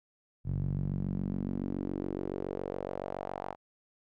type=tone with band-pass filter sweep; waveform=sawtooth; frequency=47.13 Hz; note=F#1; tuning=33 cents sharp; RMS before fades=-35 dBFS; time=0.44-3.56 s; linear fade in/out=50 ms; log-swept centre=120 to 820 Hz; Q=2.6; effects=none